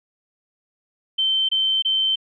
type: tone bursts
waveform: sine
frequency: 3100 Hz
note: G7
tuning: 20 cents flat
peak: -17 dBFS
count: 3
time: 1.18-2.158 s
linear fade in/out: 10 ms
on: 310 ms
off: 24 ms
effects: none